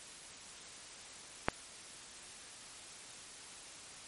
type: click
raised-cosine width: 0.5 ms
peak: -12 dBFS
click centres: 1.485 s
effects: white hiss -51 dBFS RMS until 4.07 s + MP3 48 kbps